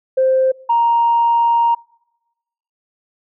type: tone pair in turn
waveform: sine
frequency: 523.3 / 934.6 Hz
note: C5 / A#5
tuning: 0 / +4 cents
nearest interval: minor seventh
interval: 1004 cents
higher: second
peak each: -10 dBFS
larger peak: neither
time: 0.17-0.52 / 0.69-1.75 s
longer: second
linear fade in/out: 10 ms
effects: noise-tail reverb RT60 1.0 s tail -26 dB re dry + tanh soft clip ceiling -6 dBFS